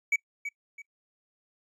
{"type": "tone with echo", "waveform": "triangle", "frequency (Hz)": 2272, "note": "C#7", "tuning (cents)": 42, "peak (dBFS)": -20, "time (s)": [0.12, 0.16], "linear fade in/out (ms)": 5, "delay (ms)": 330, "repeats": 2, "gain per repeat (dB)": -10, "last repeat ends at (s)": 0.82, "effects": ["noise-tail reverb RT60 0.1 s tail -22 dB re dry", "resampled to 24000 Hz"]}